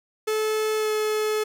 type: tone with pitch glide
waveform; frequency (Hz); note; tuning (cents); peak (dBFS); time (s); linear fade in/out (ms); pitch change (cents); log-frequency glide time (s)
45% pulse; 433.1 to 429.1; A4 to A4; -27 to -43; -22; 0.27-1.44; 10; -16; 0.77-0.91
effects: none